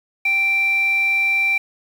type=tone with band-pass filter; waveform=square; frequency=784 Hz; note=G5; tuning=in tune; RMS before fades=-18 dBFS; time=0.25-1.58 s; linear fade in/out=5 ms; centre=2400 Hz; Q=9.2; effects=7-bit